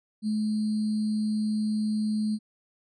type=tone with sample-and-hold; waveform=sine; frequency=214.2 Hz; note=A3; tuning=46 cents flat; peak=-24 dBFS; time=0.22-2.39 s; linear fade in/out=50 ms; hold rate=4410 Hz; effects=resampled to 22050 Hz